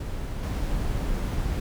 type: noise with level steps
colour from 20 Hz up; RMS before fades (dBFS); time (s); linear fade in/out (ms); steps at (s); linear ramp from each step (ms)
brown; -31 / -27; 0-1.6; 5; 0.43; 5
effects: none